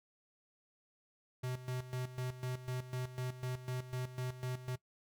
square tone with tremolo, 126.8 Hz, B2, 46 cents sharp, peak -37 dBFS, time 1.43-4.76 s, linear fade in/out 10 ms, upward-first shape square, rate 4 Hz, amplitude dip 75%, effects noise-tail reverb RT60 0.1 s tail -19 dB re dry

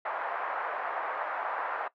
pink band-pass noise, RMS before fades -34 dBFS, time 0.05-1.88 s, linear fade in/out 5 ms, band 650 to 1600 Hz, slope 24 dB/octave, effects noise-tail reverb RT60 0.1 s tail -18 dB re dry

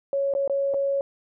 sine tone with dropouts, 554.4 Hz, C#5, in tune, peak -21 dBFS, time 0.13-1.01 s, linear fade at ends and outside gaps 1 ms, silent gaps 0.338-0.35 / 0.477-0.497 / 0.738-0.743 s, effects none

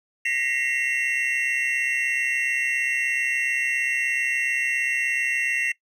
triangle tone cluster, 1874 / 2011 / 2138 / 2727 Hz, A#6 / B6 / C7 / F7, +9 / +31 / +37 / -42 cents, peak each -27 / -27 / -27 / -24 dBFS, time 0.25-5.72 s, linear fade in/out 5 ms, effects noise-tail reverb RT60 0.1 s tail -19 dB re dry + resampled to 32000 Hz

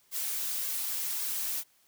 blue noise with flanger, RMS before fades -33 dBFS, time 0.11-1.64 s, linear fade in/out 50 ms, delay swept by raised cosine 1.8 to 7.1 ms, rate 1.8 Hz, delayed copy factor +0.6, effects white hiss -66 dBFS RMS until 1.87 s

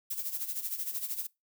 violet noise with tremolo, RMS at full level -33 dBFS, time 0.1-1.27 s, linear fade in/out 10 ms, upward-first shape sine, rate 13 Hz, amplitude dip 70%, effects noise-tail reverb RT60 0.2 s tail -22 dB re dry

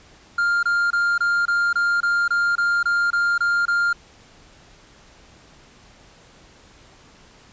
triangle tone bursts, 1400 Hz, F6, 4 cents sharp, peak -15 dBFS, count 13, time 0.38-3.93 s, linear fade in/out 5 ms, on 250 ms, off 25 ms, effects pink hiss -50 dBFS RMS until 7.52 s + resampled to 16000 Hz

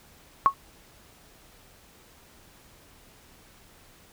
sine tone with exponential decay, 1100 Hz, C#6, 14 cents flat, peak -10 dBFS, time 0.46-0.54 s, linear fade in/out 0 ms, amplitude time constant 17 ms, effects pink hiss -55 dBFS RMS until 4.12 s

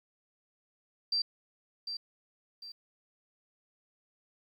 sine tone with echo, 4699 Hz, D8, in tune, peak -27 dBFS, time 1.12-1.22 s, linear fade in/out 5 ms, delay 750 ms, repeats 2, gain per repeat -8 dB, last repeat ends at 2.72 s, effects 11-bit

